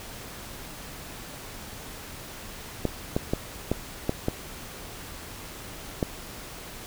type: clicks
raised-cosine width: 2 ms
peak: -10 dBFS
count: 7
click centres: 2.853 / 3.165 / 3.335 / 3.716 / 4.094 / 4.284 / 6.028 s
effects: pink hiss -41 dBFS RMS until 6.86 s